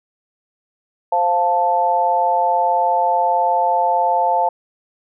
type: chord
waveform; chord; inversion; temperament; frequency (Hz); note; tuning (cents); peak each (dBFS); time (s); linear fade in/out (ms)
sine; F major; second; equal; 523.3 / 698.5 / 880; C5 / F5 / A5; 0 / 0 / 0; -22 / -18 / -16; 1.12-4.49; 5
effects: none